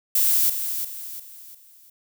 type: noise with echo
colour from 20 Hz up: violet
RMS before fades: -19 dBFS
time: 0.15-0.5 s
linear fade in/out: 5 ms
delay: 350 ms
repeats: 4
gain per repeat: -8 dB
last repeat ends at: 1.9 s
effects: none